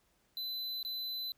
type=tone with dropouts; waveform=square; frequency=4020 Hz; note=B7; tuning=30 cents sharp; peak=-37 dBFS; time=0.37-1.32 s; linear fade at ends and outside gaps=1 ms; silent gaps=0.829-0.849 s; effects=pink hiss -73 dBFS RMS until 1.37 s